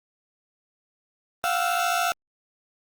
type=tone cluster; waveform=30% pulse; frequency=700 / 754 / 1320 Hz; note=F5 / F#5 / E6; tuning=+4 / +32 / +2 cents; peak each=-22 / -26 / -25 dBFS; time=1.44-2.12 s; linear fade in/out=0 ms; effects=Opus 32 kbps